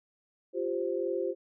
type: chord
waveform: sine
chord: F suspended second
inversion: none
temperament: equal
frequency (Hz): 349.2 / 392 / 523.3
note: F4 / G4 / C5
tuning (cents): 0 / 0 / 0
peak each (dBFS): -33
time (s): 0.53-1.35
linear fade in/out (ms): 50
effects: none